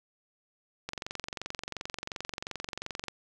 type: click train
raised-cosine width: 0.2 ms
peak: -18 dBFS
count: 51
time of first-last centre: 0.89-3.083 s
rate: 22.8 Hz
effects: none